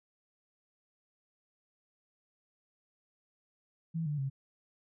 sine tone with pitch steps, 163.6 / 147.9 / 135.9 Hz, E3 / D3 / C#3, -13 / +13 / -34 cents, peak -31 dBFS, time 3.94-4.3 s, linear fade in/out 20 ms, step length 120 ms, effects none

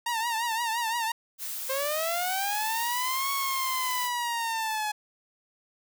sawtooth tone with vibrato, 921 Hz, A#5, 21 cents flat, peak -23 dBFS, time 0.06-1.12 s, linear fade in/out 5 ms, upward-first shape triangle, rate 5.8 Hz, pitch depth 93 cents each way
blue noise, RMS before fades -35 dBFS, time 1.38-4.1 s, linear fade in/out 50 ms
sawtooth linear two-way sweep, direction up then down, 523.3 to 1108.7 to 840 Hz, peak -24 dBFS, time 1.69-4.92 s, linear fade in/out 10 ms, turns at 3.31 s
effects none

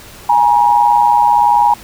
sine tone pair together, 830 / 951.1 Hz, G#5 / A#5, -1 / +35 cents, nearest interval major second, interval 236 cents, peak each -10 dBFS, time 0.29-1.74 s, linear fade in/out 5 ms, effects pink hiss -36 dBFS RMS until 1.83 s

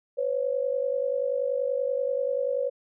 sine tone pair together, 502.6 / 553 Hz, B4 / C#5, +30 / -4 cents, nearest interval major second, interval 166 cents, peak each -27 dBFS, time 0.17-2.7 s, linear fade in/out 20 ms, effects none

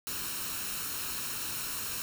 white noise with comb filter, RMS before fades -36 dBFS, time 0.07-2.02 s, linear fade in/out 0 ms, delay 0.73 ms, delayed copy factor +0.55, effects none

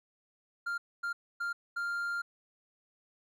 triangle tone bursts at uneven times, 1396.9 Hz, F6, in tune, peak -30 dBFS, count 4, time 0.66-0.78 / 1.03-1.13 / 1.4-1.53 / 1.76-2.22 s, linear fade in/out 10 ms, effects none

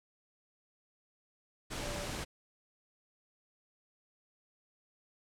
sine tone in noise, 582 Hz, D5, 16 cents flat, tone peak -43 dBFS, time 1.81-2.07 s, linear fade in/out 20 ms, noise pink, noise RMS -39 dBFS, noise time 1.7-2.25 s, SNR -7 dB, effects low-pass 9000 Hz 12 dB/octave

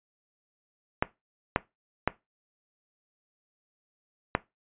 clicks, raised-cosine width 0.5 ms, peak -7 dBFS, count 4, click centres 1.025 / 1.561 / 2.076 / 4.351 s, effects noise-tail reverb RT60 0.2 s tail -18 dB re dry + resampled to 8000 Hz

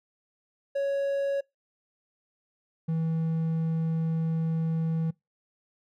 triangle tone pair in turn, 556 / 162.27 Hz, C#5 / E3, +5 / -27 cents, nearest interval octave + major sixth, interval 2132 cents, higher first, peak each -23 dBFS, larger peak neither, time 0.75-1.41 / 2.88-5.11 s, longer second, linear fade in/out 10 ms, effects noise-tail reverb RT60 0.2 s tail -25 dB re dry

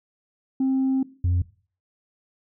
sine tone pair in turn, 264.8 / 88.72 Hz, C4 / F2, +21 / +28 cents, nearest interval octave + perfect fifth, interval 1893 cents, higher first, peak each -17 / -16 dBFS, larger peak second, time 0.6-1.03 / 1.24-1.42 s, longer first, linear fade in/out 5 ms, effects noise-tail reverb RT60 0.4 s tail -19 dB re dry + tanh soft clip ceiling -17 dBFS

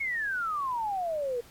sine exponential sweep, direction down, 2219 to 466.2 Hz, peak -28 dBFS, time 0-1.41 s, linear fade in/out 10 ms, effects pink hiss -55 dBFS RMS until 1.5 s + AAC 64 kbps

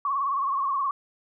sine tone with vibrato, 1104 Hz, C#6, 7 cents flat, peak -23 dBFS, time 0.05-0.91 s, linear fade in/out 2 ms, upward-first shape triangle, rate 19 Hz, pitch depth 94 cents each way, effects none

